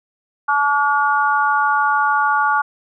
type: harmonic tone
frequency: 286.7 Hz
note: D4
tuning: 42 cents flat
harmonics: 3 / 4 / 5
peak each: -18 / -18 / -18 dBFS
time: 0.48-2.62 s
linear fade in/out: 10 ms
effects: none